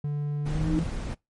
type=tone with pitch glide; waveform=triangle; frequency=146.4 to 166.24 Hz; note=D3 to E3; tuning=-5 to +15 cents; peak=-24 dBFS; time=0.04-0.84 s; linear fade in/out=5 ms; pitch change=+220 cents; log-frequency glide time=0.46-0.72 s
type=tone with exponential growth; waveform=sine; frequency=311.1 Hz; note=D#4; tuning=in tune; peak=-21 dBFS; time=0.33-0.79 s; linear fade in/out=0 ms; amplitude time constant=100 ms
type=noise; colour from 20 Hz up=brown; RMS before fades=-31 dBFS; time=0.45-1.15 s; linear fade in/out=20 ms
effects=noise-tail reverb RT60 0.2 s tail -24 dB re dry + MP3 48 kbps